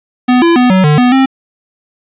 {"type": "tone with pitch steps", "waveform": "square", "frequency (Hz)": [249.5, 337.9, 248.6, 187.6, 149.8, 247.7, 266], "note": ["B3", "E4", "B3", "F#3", "D3", "B3", "C4"], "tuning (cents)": [18, 43, 12, 24, 35, 5, 29], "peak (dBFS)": -6, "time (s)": [0.28, 1.26], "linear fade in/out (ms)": 10, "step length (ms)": 140, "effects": ["resampled to 8000 Hz", "7-bit"]}